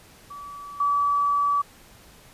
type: tone with level steps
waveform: sine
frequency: 1148 Hz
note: D6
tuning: 40 cents flat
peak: -36 / -19 dBFS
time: 0.3-1.62 s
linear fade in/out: 10 ms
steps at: 0.8 s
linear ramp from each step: 5 ms
effects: pink hiss -51 dBFS RMS until 2.33 s + resampled to 32000 Hz